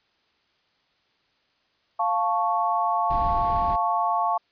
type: chord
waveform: sine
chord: F augmented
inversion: none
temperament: equal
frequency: 698.5 / 880 / 1108.7 Hz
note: F5 / A5 / C#6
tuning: 0 / 0 / 0 cents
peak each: -25 dBFS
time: 1.99-4.38 s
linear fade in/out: 10 ms
type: noise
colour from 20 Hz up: brown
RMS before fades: -31 dBFS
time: 3.1-3.76 s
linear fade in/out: 5 ms
effects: white hiss -67 dBFS RMS until 4.51 s + resampled to 11025 Hz